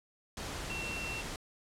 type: tone in noise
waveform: sine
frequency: 2714 Hz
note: E7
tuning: 50 cents sharp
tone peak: -38 dBFS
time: 0.7-1.21 s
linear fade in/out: 2 ms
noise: pink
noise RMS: -40 dBFS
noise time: 0.37-1.36 s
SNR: -1 dB
effects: low-pass 9000 Hz 12 dB/octave